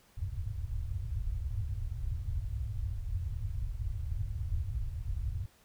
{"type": "low-pass noise", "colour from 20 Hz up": "white", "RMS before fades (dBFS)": -35, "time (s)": [0.17, 5.46], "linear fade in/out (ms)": 5, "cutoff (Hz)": 110, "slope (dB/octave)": 48, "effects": ["pink hiss -64 dBFS RMS until 5.64 s"]}